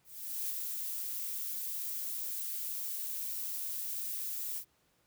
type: noise with ADSR envelope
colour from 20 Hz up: violet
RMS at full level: -35 dBFS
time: 0.04-4.65 s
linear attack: 460 ms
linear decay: 5 ms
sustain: -3 dB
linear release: 77 ms
effects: pink hiss -72 dBFS RMS until 5.06 s + high-pass 60 Hz 12 dB/octave